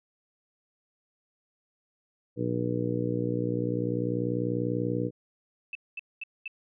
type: harmonic tone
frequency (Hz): 60.2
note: B1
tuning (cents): -44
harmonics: 2 / 3 / 4 / 5 / 6 / 7 / 8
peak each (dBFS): -32 / -34 / -38 / -32 / -38 / -37 / -33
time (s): 2.36-5.11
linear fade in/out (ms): 50
type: tone bursts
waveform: sine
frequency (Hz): 2637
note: E7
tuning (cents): 0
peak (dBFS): -33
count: 4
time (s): 5.73-6.478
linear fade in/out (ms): 2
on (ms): 22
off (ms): 220
effects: none